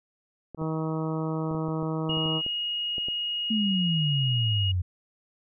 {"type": "clicks", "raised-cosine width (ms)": 2, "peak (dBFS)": -26, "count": 12, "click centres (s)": [0.547, 0.617, 1.512, 1.549, 1.684, 1.828, 2.095, 2.172, 2.259, 2.464, 2.982, 3.085]}
{"type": "harmonic tone", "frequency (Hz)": 158.8, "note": "D#3", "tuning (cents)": 36, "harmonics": [1, 2, 3, 4, 5, 6, 7, 8], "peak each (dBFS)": [-29, -32, -35, -39, -43, -41, -42, -43], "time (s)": [0.57, 2.42], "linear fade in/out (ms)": 50}
{"type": "tone", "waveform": "sine", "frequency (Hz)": 2876, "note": "F#7", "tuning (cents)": -50, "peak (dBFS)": -27, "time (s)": [2.09, 4.72], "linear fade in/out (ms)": 10}
{"type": "exponential sweep", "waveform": "sine", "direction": "down", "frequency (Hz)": [225, 87.31], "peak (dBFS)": -23, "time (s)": [3.5, 4.82], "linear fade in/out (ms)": 10}
{"effects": []}